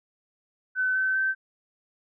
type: tone with pitch steps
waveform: sine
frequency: 1515 / 1531.7 / 1548.6 Hz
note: F#6 / G6 / G6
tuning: +40 / -41 / -22 cents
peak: -22 dBFS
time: 0.75-1.35 s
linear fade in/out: 50 ms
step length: 200 ms
effects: none